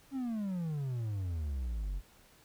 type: exponential sweep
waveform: triangle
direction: down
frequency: 279 to 43.13 Hz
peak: -31 dBFS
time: 0.11-2.02 s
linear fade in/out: 50 ms
effects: pink hiss -62 dBFS RMS until 2.44 s